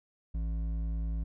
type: tone with hard clipping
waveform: sine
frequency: 55.1 Hz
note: A1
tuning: 3 cents sharp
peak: -32 dBFS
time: 0.34-1.24 s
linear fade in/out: 10 ms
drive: 8 dB
effects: none